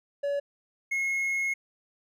triangle tone pair in turn, 568 / 2166 Hz, C#5 / C#7, +42 / -41 cents, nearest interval octave + major seventh, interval 2317 cents, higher second, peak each -24 dBFS, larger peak neither, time 0.23-0.4 / 0.91-1.54 s, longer second, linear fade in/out 10 ms, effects none

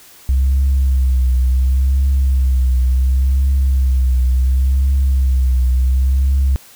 sine tone with vibrato, 65.41 Hz, C2, in tune, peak -9 dBFS, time 0.29-6.56 s, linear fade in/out 0 ms, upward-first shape triangle, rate 0.7 Hz, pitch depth 71 cents each way, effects tanh soft clip ceiling -8 dBFS + white hiss -43 dBFS RMS until 6.75 s

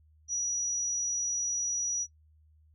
sine tone, 5830 Hz, F#8, 26 cents flat, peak -28 dBFS, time 0.28-2.07 s, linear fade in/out 50 ms, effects noise-tail reverb RT60 0.1 s tail -21 dB re dry + added 77 Hz sine -59 dBFS peak until 2.74 s

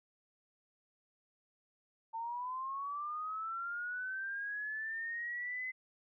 sine linear sweep, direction up, 895 to 2045 Hz, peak -37 dBFS, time 2.13-5.72 s, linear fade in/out 20 ms, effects none

